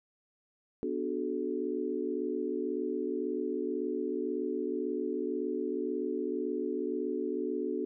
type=chord; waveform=sine; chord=B minor seventh; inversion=none; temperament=equal with one note detuned; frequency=246.9 / 293.7 / 370 / 431.9 Hz; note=B3 / D4 / F#4 / A4; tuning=0 / 0 / 0 / -32 cents; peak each=-38 / -36 / -35 / -36 dBFS; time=0.83-7.85 s; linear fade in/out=0 ms; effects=none